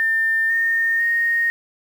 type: tone with pitch steps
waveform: sine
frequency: 1800 / 1828.3 / 1857 Hz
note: A6 / A#6 / A#6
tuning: +39 / -34 / -7 cents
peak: -16 dBFS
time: 0-1.5 s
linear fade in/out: 0 ms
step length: 500 ms
effects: 7-bit